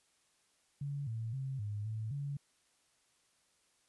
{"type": "tone with pitch steps", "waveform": "sine", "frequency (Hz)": [142, 112.8, 133.8, 103.8, 109.7, 141.8], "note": ["C#3", "A2", "C3", "G#2", "A2", "C#3"], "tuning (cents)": [42, 44, 39, 0, -5, 40], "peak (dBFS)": -36, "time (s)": [0.81, 2.37], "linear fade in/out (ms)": 5, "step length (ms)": 260, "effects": ["white hiss -73 dBFS RMS until 3.88 s", "resampled to 24000 Hz"]}